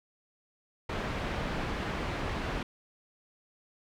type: low-pass noise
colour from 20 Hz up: pink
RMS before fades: -34 dBFS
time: 0.89-2.63 s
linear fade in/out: 5 ms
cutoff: 2600 Hz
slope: 12 dB/octave
effects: none